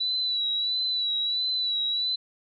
sine tone with vibrato, 3946 Hz, B7, 2 cents flat, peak -24 dBFS, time 0-2.16 s, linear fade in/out 10 ms, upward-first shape sine, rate 1.5 Hz, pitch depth 41 cents each way, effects none

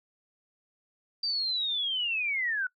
sine linear sweep, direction down, 4700 to 1459 Hz, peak -27 dBFS, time 1.23-2.67 s, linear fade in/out 5 ms, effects noise-tail reverb RT60 0.1 s tail -23 dB re dry

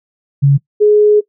sine tone pair in turn, 140 / 419.5 Hz, C#3 / G#4, +18 / +17 cents, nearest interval octave + perfect fifth, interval 1899 cents, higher second, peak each -5 dBFS, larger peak neither, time 0.42-0.58 / 0.8-1.21 s, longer second, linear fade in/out 20 ms, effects noise-tail reverb RT60 0.1 s tail -21 dB re dry

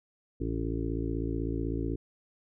harmonic tone, 56 Hz, A1, 31 cents sharp, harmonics 1 / 2 / 3 / 5 / 6 / 7 / 8, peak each -34 / -36 / -41 / -35 / -37 / -40 / -42 dBFS, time 0.4-1.96 s, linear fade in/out 10 ms, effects none

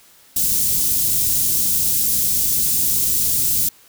white band-stop noise, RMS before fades -18 dBFS, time 0.36-3.69 s, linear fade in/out 5 ms, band 210 to 6700 Hz, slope 12 dB/octave, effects white hiss -50 dBFS RMS until 3.88 s

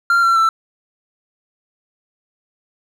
triangle tone with pitch steps, 1385 / 1358.1 / 1331.7 Hz, F6 / F6 / E6, -15 / -49 / +17 cents, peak -9 dBFS, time 0.1-0.49 s, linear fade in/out 2 ms, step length 130 ms, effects none

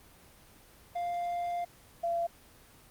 triangle / sine tone pair in turn, 698.5 / 682.2 Hz, F5 / F5, 0 / -41 cents, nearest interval unison, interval 41 cents, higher first, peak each -29 / -28 dBFS, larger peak second, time 0.95-1.65 / 2.03-2.27 s, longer first, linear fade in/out 10 ms, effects pink hiss -57 dBFS RMS until 2.9 s + Opus 24 kbps

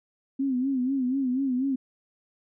sine tone with vibrato, 261.6 Hz, C4, in tune, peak -23 dBFS, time 0.39-1.76 s, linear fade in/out 10 ms, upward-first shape sine, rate 4.1 Hz, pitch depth 97 cents each way, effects none

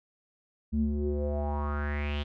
square tone with low-pass filter sweep, 73.1 Hz, D2, 7 cents flat, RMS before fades -30 dBFS, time 0.72-2.24 s, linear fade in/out 20 ms, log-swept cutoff 190 to 3400 Hz, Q 5.5, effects none

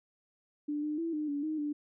sine tone with pitch steps, 295.3 / 301.4 / 331.6 / 302.8 / 287 / 311.2 / 294.8 Hz, D4 / D4 / E4 / D#4 / D4 / D#4 / D4, +10 / +45 / +10 / -47 / -40 / 0 / +7 cents, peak -31 dBFS, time 0.68-1.73 s, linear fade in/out 10 ms, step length 150 ms, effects none

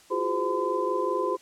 sine tone cluster, 340.3 / 364.8 / 411.3 / 513 / 1017 Hz, F4 / F#4 / G#4 / C5 / C6, -45 / -24 / -17 / -34 / -50 cents, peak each -34 / -30 / -31 / -30 / -29 dBFS, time 0.1-1.37 s, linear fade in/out 20 ms, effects white hiss -55 dBFS RMS until 1.41 s + low-pass 9000 Hz 12 dB/octave

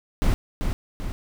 brown noise with echo, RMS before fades -19 dBFS, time 0.22-0.34 s, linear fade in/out 0 ms, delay 390 ms, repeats 2, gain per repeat -5 dB, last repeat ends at 1.12 s, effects none

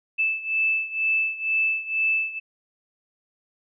sine beating tone pair, 2630 / 2632.1 Hz, E7 / E7, -5 / -3 cents, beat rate 2.1 Hz, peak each -23 / -26 dBFS, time 0.18-2.4 s, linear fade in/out 20 ms, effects none

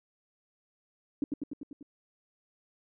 sine tone with echo, 286.3 Hz, D4, 44 cents flat, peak -25 dBFS, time 1.22-1.24 s, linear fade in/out 2 ms, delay 98 ms, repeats 6, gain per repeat -3 dB, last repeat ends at 1.828 s, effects none

